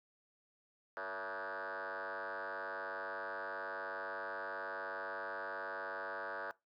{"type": "tone with frequency modulation", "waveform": "sine", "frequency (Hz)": 1061, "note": "C6", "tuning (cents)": 24, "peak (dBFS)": -38, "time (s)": [0.97, 6.51], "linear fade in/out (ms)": 0, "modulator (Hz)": 99, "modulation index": 6, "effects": ["noise-tail reverb RT60 0.2 s tail -21 dB re dry", "tanh soft clip ceiling -37 dBFS"]}